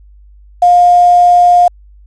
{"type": "tone with quantisation", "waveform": "sine", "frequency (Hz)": 708, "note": "F5", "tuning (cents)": 23, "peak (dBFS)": -3, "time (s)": [0.62, 1.68], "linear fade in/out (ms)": 5, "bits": 5, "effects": ["added 50 Hz sine -37 dBFS peak until 2.06 s", "resampled to 22050 Hz"]}